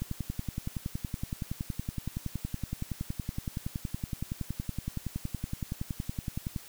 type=click train; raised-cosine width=5 ms; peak=-20 dBFS; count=71; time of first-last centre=0.02-6.562 s; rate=10.7 Hz; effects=white hiss -50 dBFS RMS until 6.68 s